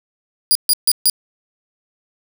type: tone bursts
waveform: 15% pulse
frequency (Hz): 4854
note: D#8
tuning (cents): -44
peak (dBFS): -4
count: 4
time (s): 0.51-1.098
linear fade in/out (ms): 0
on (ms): 42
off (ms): 140
effects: none